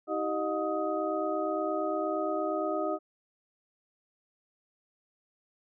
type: tone cluster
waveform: sine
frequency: 317.4 / 386 / 617 / 719 / 1255 Hz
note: D#4 / G4 / D#5 / F#5 / D#6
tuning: +35 / -27 / -15 / -50 / +15 cents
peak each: -34 / -35 / -32 / -37 / -36 dBFS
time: 0.07-2.99 s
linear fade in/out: 50 ms
effects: none